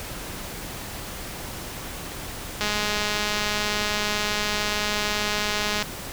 click train, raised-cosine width 0.2 ms, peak -8 dBFS, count 673, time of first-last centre 2.61-5.825 s, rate 209 Hz, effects pink hiss -35 dBFS RMS until 6.12 s

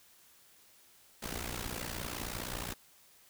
pink noise with amplitude modulation, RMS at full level -36 dBFS, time 1.22-2.74 s, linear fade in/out 10 ms, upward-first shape sine, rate 59.4 Hz, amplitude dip 80%, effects white hiss -62 dBFS RMS until 3.29 s

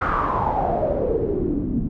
pink noise with low-pass filter sweep, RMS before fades -22 dBFS, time 0.01-1.89 s, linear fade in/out 10 ms, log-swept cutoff 1400 to 220 Hz, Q 7.1, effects none

